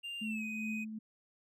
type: tone with pitch glide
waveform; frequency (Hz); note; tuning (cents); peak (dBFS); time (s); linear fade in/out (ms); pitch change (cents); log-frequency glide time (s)
triangle; 2794 to 2504; F7 to D#7; 0 to +10; -38; 0.03-0.85; 20; -190; 0.23-0.44
type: tone with tremolo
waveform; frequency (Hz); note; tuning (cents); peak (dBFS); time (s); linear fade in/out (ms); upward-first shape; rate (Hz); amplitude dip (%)
sine; 218; A3; -16; -35; 0.21-0.99; 10; triangle; 2.5; 50
effects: none